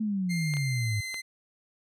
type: exponential sweep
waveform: sine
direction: down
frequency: 221.9 to 103.1 Hz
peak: -26 dBFS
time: 0-1.01 s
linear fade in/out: 10 ms
type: tone with pitch glide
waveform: sawtooth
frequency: 2106 to 2064 Hz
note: C7 to C7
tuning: +11 to -24 cents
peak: -30 dBFS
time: 0.29-1.22 s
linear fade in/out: 20 ms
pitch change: -35 cents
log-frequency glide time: 0.56-0.9 s
type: clicks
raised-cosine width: 0.3 ms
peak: -25 dBFS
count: 3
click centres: 0.538 / 0.569 / 1.143 s
effects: low-pass 11000 Hz 12 dB/octave